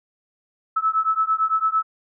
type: beating tone pair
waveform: sine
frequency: 1300 / 1308.9 Hz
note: E6 / E6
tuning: -24 / -13 cents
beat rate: 8.9 Hz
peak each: -21 dBFS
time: 0.76-1.83 s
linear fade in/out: 10 ms
effects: none